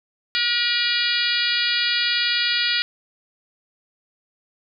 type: harmonic tone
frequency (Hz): 479.4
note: A#4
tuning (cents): +48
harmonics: 3 / 4 / 5 / 6 / 7 / 8 / 9 / 10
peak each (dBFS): -27 / -27 / -27 / -27 / -27 / -27 / -27 / -27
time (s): 0.35-2.82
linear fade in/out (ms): 0
effects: none